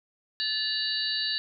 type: tone cluster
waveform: sine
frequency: 1740 / 2873 / 3752 / 3987 / 4520 Hz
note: A6 / F7 / A#7 / B7 / C#8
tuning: -20 / +48 / +11 / +16 / +33 cents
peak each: -34 / -36 / -35 / -31 / -31 dBFS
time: 0.4-1.38 s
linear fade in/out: 0 ms
effects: none